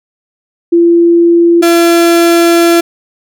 sine / 35% pulse tone pair in turn, 340.7 / 339.1 Hz, F4 / E4, -43 / +49 cents, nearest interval unison, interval 8 cents, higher first, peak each -3 dBFS, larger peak neither, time 0.72-1.62 / 1.62-2.81 s, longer second, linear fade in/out 10 ms, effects none

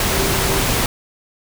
sine tone in noise, 390 Hz, G4, 9 cents flat, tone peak -24 dBFS, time 0.13-0.6 s, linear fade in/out 2 ms, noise pink, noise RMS -18 dBFS, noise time 0-0.86 s, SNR -9 dB, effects none

